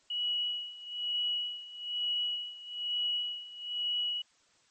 sine tone with tremolo, 2926 Hz, F#7, 20 cents flat, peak -28 dBFS, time 0.1-4.22 s, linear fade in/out 5 ms, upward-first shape sine, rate 1.1 Hz, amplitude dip 85%, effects white hiss -67 dBFS RMS until 4.7 s + MP3 32 kbps

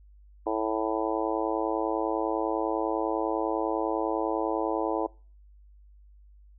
harmonic tone, 110 Hz, A2, in tune, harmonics 3 / 4 / 5 / 6 / 7 / 8 / 9, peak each -31 / -32 / -33 / -34 / -34 / -35 / -36 dBFS, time 0.46-5.07 s, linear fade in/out 10 ms, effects noise-tail reverb RT60 0.4 s tail -25 dB re dry + added 50 Hz sine -51 dBFS peak until 6.58 s

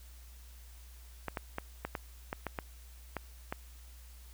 clicks, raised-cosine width 0.5 ms, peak -20 dBFS, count 10, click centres 1.283 / 1.372 / 1.584 / 1.85 / 1.952 / 2.329 / 2.467 / 2.588 / 3.167 / 3.525 s, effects added 60 Hz sine -50 dBFS peak until 4.33 s + white hiss -60 dBFS RMS until 4.33 s

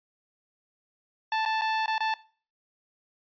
sawtooth tone with dropouts, 880 Hz, A5, in tune, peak -21 dBFS, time 1.32-2.14 s, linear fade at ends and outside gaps 2 ms, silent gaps 1.452-1.459 / 1.612-1.618 / 1.86-1.879 / 1.981-2.005 s, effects noise-tail reverb RT60 0.4 s tail -19 dB re dry + resampled to 11025 Hz

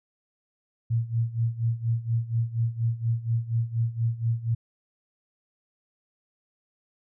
sine tone with tremolo, 115.5 Hz, A#2, 16 cents flat, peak -20 dBFS, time 0.9-4.55 s, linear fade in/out 10 ms, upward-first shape sine, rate 4.2 Hz, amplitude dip 85%, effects none

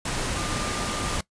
sine tone in noise, 1201 Hz, D6, 38 cents sharp, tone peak -35 dBFS, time 0.36-1.16 s, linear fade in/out 5 ms, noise pink, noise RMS -28 dBFS, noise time 0.05-1.21 s, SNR -10 dB, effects noise-tail reverb RT60 0.1 s tail -20 dB re dry + resampled to 22050 Hz

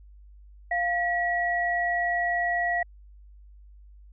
sine tone pair together, 698.5 / 1926.1 Hz, F5 / B6, 0 / -44 cents, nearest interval octave + tritone, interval 1756 cents, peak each -26 dBFS, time 0.71-2.83 s, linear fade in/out 5 ms, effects added 50 Hz sine -47 dBFS peak until 4.12 s

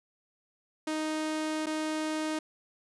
sawtooth tone with dropouts, 311.1 Hz, D#4, in tune, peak -26 dBFS, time 0.87-2.39 s, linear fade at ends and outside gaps 5 ms, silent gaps 1.66-1.667 s, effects resampled to 24000 Hz

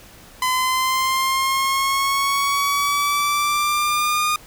sawtooth exponential sweep, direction up, 1016 to 1224 Hz, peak -14 dBFS, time 0.42-4.36 s, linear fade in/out 2 ms, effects pink hiss -45 dBFS RMS until 4.46 s

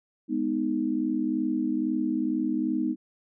sine chord, G# minor, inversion none, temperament just, 207.7 / 249.2 / 311.5 Hz, G#3 / B3 / D#4, 0 / +16 / +2 cents, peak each -32 / -28 / -27 dBFS, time 0.28-2.96 s, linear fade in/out 50 ms, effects none

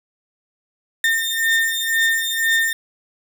35% pulse beating tone pair, 1816 / 1818 Hz, A#6 / A#6, -46 / -44 cents, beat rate 2 Hz, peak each -18 dBFS, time 1.04-2.73 s, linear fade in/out 2 ms, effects none

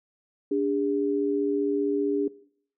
sine tone pair together, 289.6 / 404.9 Hz, D4 / G#4, -24 / -44 cents, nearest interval tritone, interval 580 cents, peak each -25 dBFS, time 0.51-2.28 s, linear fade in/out 5 ms, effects noise-tail reverb RT60 0.6 s tail -20 dB re dry

